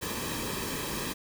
pink noise with comb filter, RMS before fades -34 dBFS, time 0.01-1.14 s, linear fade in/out 20 ms, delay 1.4 ms, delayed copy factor -0.65, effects none

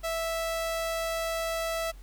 sawtooth tone, 658 Hz, E5, 3 cents flat, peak -25 dBFS, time 0.03-1.92 s, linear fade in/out 20 ms, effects added 44 Hz sine -44 dBFS peak until 2.02 s + pink hiss -59 dBFS RMS until 2.02 s

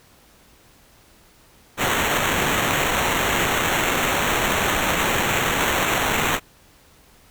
white noise with sample-and-hold, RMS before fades -21 dBFS, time 1.77-6.4 s, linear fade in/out 50 ms, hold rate 4900 Hz, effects pink hiss -53 dBFS RMS until 7.3 s

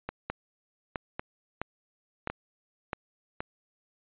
two click trains, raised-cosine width 0.5 ms, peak -18 / -16 dBFS, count 4 / 5, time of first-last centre 0.09-3.405 / 0.3-2.932 s, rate 0.905 / 1.52 Hz, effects resampled to 8000 Hz

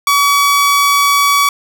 sawtooth tone, 1137 Hz, C#6, 44 cents sharp, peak -5 dBFS, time 0.07-1.49 s, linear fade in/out 2 ms, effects none

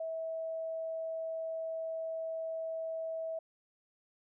sine tone, 649 Hz, E5, 27 cents flat, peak -35 dBFS, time 0-3.39 s, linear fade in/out 5 ms, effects none

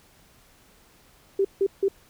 sine tone bursts, 392 Hz, G4, in tune, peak -18 dBFS, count 3, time 1.39-1.884 s, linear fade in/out 5 ms, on 58 ms, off 160 ms, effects pink hiss -57 dBFS RMS until 2.09 s

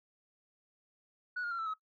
sine tone with pitch steps, 1470 / 1419.9 / 1371.6 / 1324.8 / 1279.7 Hz, F#6 / F6 / F6 / E6 / D#6, -12 / +28 / -32 / +8 / +48 cents, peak -32 dBFS, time 1.36-1.74 s, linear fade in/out 10 ms, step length 76 ms, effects noise-tail reverb RT60 0.1 s tail -17 dB re dry + tanh soft clip ceiling -32 dBFS

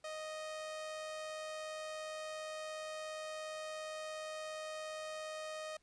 sawtooth tone with amplitude modulation, 622.3 Hz, D#5, in tune, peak -37 dBFS, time 0.04-5.77 s, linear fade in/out 5 ms, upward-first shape sine, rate 97.2 Hz, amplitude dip 25%, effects pink hiss -75 dBFS RMS until 5.82 s + resampled to 22050 Hz

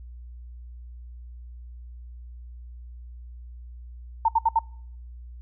sine tone bursts, 904 Hz, A5, 47 cents sharp, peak -16 dBFS, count 4, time 4.25-4.591 s, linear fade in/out 5 ms, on 35 ms, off 67 ms, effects noise-tail reverb RT60 0.6 s tail -25 dB re dry + added 60 Hz sine -39 dBFS peak until 5.41 s

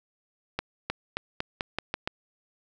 accelerating click train, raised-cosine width 0.3 ms, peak -12 dBFS, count 8, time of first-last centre 0.59-2.075 s, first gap 310 ms, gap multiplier 0.87, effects none

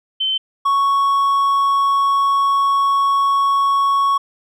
sine / triangle tone pair in turn, 3080 / 1109.9 Hz, G7 / C#6, -31 / +2 cents, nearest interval octave + tritone, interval 1767 cents, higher first, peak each -16 / -11 dBFS, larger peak second, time 0.2-0.38 / 0.65-4.18 s, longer second, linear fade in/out 10 ms, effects none

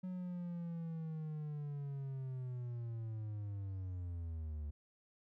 triangle linear sweep, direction down, 185 to 72.4 Hz, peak -38 dBFS, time 0.03-4.71 s, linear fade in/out 10 ms, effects none

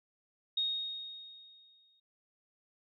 sine tone with exponential decay, 3729 Hz, A#7, in tune, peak -28 dBFS, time 0.57-2 s, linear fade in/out 5 ms, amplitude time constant 310 ms, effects none

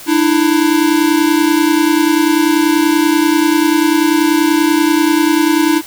square tone pair together, 299.4 / 329.7 Hz, D4 / E4, +33 / 0 cents, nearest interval major second, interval 167 cents, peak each -13 dBFS, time 0.06-5.82 s, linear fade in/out 50 ms, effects white hiss -33 dBFS RMS until 5.86 s

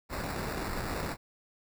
pink noise with sample-and-hold, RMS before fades -35 dBFS, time 0.09-1.17 s, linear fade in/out 50 ms, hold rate 3150 Hz, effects none

